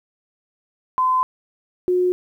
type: tone pair in turn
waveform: sine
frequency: 1024 / 362 Hz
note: C6 / F#4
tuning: -38 / -38 cents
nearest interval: octave + tritone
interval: 1800 cents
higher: first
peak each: -15 dBFS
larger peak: neither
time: 0.98-1.23 / 1.88-2.12 s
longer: first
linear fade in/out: 0 ms
effects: 9-bit